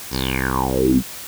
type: tone with low-pass filter sweep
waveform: 10% pulse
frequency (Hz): 65.41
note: C2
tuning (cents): 0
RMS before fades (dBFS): -19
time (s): 0.1-1.03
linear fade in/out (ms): 50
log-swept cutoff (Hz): 5800 to 200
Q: 8.8
effects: white hiss -34 dBFS RMS until 1.27 s